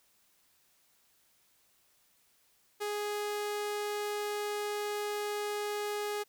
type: tone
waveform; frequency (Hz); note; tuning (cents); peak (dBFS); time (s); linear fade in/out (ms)
sawtooth; 415.3; G#4; 0; -29; 2.8-6.24; 20
effects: white hiss -69 dBFS RMS until 6.28 s